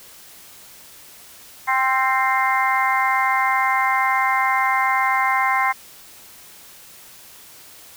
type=harmonic tone with a mistuned harmonic; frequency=262.2 Hz; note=C4; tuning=4 cents sharp; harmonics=3 / 4 / 5 / 6 / 7 / 8; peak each=-22 / -20 / -29 / -29 / -27 / -22 dBFS; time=1.67-5.73 s; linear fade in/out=20 ms; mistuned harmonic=5; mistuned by=+33 cents; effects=white hiss -44 dBFS RMS until 7.96 s